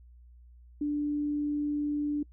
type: tone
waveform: sine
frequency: 293.7 Hz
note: D4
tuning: in tune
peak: -27 dBFS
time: 0.81-2.23 s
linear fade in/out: 5 ms
effects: noise-tail reverb RT60 0.1 s tail -26 dB re dry + added 60 Hz sine -51 dBFS peak until 2.32 s